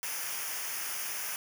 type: noise with comb filter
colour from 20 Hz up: white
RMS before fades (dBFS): -36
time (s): 0.03-1.36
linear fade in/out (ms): 0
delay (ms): 0.25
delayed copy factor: -0.75
effects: none